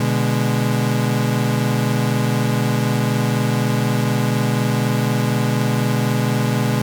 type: chord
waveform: 35% pulse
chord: G# diminished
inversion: first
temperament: equal with one note detuned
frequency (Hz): 123.47 / 147.51 / 207.7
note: B2 / D3 / G#3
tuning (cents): 0 / +8 / 0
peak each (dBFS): -17 / -21 / -20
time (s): 0-6.82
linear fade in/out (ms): 5
effects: none